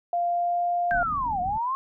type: tone with pitch glide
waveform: sine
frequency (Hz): 696 to 700.8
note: F5 to F5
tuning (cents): -6 to +6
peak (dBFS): -22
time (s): 0.13-1.03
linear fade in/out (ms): 2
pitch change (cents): +12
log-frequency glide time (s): 0.26-0.64
type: low-pass noise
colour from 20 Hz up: pink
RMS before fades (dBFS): -38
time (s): 0.91-1.58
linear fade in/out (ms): 5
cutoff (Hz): 300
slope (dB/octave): 96
type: linear two-way sweep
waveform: sine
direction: down then up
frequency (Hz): 1605 to 700 to 1091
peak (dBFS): -24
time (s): 0.91-1.75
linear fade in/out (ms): 0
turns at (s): 1.41
effects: none